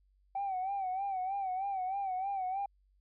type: tone with vibrato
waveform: sine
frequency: 767 Hz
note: G5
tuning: 38 cents flat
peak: -31 dBFS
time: 0.35-2.66 s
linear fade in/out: 5 ms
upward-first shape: sine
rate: 3.2 Hz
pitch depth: 78 cents each way
effects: tanh soft clip ceiling -29 dBFS + added 48 Hz sine -66 dBFS peak until 3 s